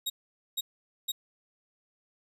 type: tone bursts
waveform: sawtooth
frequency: 3783 Hz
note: A#7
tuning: 25 cents sharp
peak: -26 dBFS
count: 3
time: 0.06-1.12 s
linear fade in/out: 10 ms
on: 40 ms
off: 470 ms
effects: none